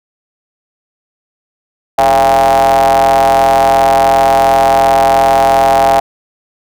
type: ring-modulated tone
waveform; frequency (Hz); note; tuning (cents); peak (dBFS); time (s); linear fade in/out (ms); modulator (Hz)
square; 63.7; C2; -46; -4; 1.98-6; 5; 743
effects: none